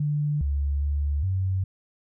sine tone with pitch steps, 147.7 / 70.9 / 72.2 / 94.4 Hz, D3 / C#2 / D2 / F#2, +10 / +40 / -29 / +35 cents, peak -22 dBFS, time 0-1.64 s, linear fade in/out 5 ms, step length 410 ms, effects none

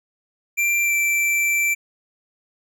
square tone with pitch glide, 2362 to 2340 Hz, D7 to D7, +9 to -7 cents, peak -18 dBFS, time 0.57-1.75 s, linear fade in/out 20 ms, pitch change -16 cents, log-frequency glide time 0.83-0.93 s, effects none

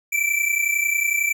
square tone pair together, 2318 / 2349 Hz, D7 / D7, -23 / 0 cents, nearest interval unison, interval 23 cents, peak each -22 / -23 dBFS, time 0.12-1.33 s, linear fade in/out 10 ms, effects none

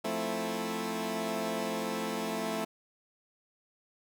15% pulse chord, F major seventh, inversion none, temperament equal, 174.61 / 220 / 261.6 / 329.6 Hz, F3 / A3 / C4 / E4, 0 / 0 / 0 / 0 cents, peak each -34 / -28 / -33 / -33 dBFS, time 0.04-2.65 s, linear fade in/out 10 ms, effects none

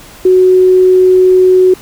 sine tone, 370 Hz, F#4, in tune, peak -3 dBFS, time 0.25-1.74 s, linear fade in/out 5 ms, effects pink hiss -35 dBFS RMS until 1.81 s

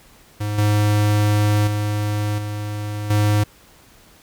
square tone with level steps, 104.6 Hz, G#2, 13 cents sharp, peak -22 / -15 / -20 / -25 / -15 dBFS, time 0.4-3.44 s, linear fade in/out 10 ms, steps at 0.58 / 1.67 / 2.38 / 3.1 s, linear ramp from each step 5 ms, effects pink hiss -50 dBFS RMS until 4.22 s

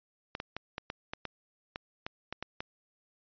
clicks, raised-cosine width 0.3 ms, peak -20 dBFS, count 12, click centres 0.351 / 0.401 / 0.566 / 0.781 / 0.901 / 1.135 / 1.253 / 1.759 / 2.065 / 2.326 / 2.426 / 2.605 s, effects resampled to 11025 Hz

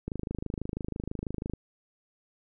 click train, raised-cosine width 3 ms, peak -20 dBFS, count 39, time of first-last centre 0.08-1.536 s, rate 26.1 Hz, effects none

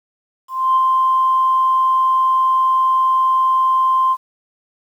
sine tone with ADSR envelope, 1045 Hz, C6, 2 cents flat, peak -9 dBFS, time 0.48-4.17 s, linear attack 280 ms, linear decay 28 ms, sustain -2 dB, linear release 53 ms, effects tanh soft clip ceiling -6 dBFS + 8-bit

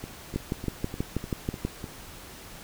two click trains, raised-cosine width 3 ms, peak -14 / -22 dBFS, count 9 / 7, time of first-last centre 0.36-1.65 / 0.04-1.842 s, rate 6.2 / 3.33 Hz, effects pink hiss -45 dBFS RMS until 2.63 s

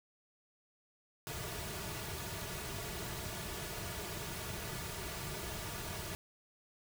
pink noise with comb filter, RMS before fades -42 dBFS, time 1.27-6.15 s, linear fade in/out 0 ms, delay 3.8 ms, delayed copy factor -0.65, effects none

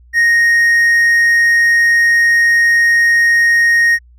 triangle tone, 1864.7 Hz, A#6, in tune, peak -6 dBFS, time 0.13-3.99 s, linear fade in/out 50 ms, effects added 60 Hz sine -41 dBFS peak until 4.18 s

